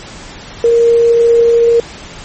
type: tone with quantisation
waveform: sine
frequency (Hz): 466.9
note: A#4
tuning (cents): +3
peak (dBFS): -5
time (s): 0.64-1.8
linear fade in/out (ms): 2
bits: 5
effects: pink hiss -31 dBFS RMS until 2.24 s + MP3 32 kbps